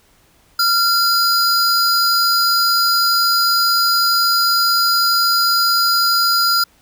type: tone pair together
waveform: square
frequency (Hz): 1378 / 4911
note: F6 / D#8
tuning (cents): -24 / -23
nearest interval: octave + minor seventh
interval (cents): 2201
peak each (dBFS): -16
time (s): 0.59-6.64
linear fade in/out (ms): 5
effects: pink hiss -54 dBFS RMS until 6.81 s